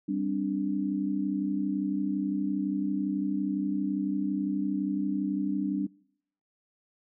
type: chord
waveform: sine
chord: G suspended fourth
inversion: none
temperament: equal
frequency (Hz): 196 / 261.6 / 293.7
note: G3 / C4 / D4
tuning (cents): 0 / 0 / 0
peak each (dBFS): -31 / -34 / -29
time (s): 0.08-5.87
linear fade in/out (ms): 10
effects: noise-tail reverb RT60 0.7 s tail -25 dB re dry